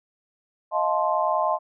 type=chord; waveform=sine; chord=F dominant seventh; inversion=third; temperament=just; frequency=628.6 / 698.5 / 873.1 / 1047.7 Hz; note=Eb5 / F5 / A5 / C6; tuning=+18 / 0 / -14 / +2 cents; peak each=-25 / -27 / -26 / -25 dBFS; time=0.71-1.59 s; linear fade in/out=50 ms; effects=none